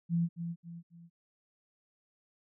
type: tone with echo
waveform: sine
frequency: 169.4 Hz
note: E3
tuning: 48 cents sharp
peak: -26 dBFS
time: 0.09-0.29 s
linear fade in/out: 50 ms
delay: 270 ms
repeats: 3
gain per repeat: -8 dB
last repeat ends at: 1.1 s
effects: none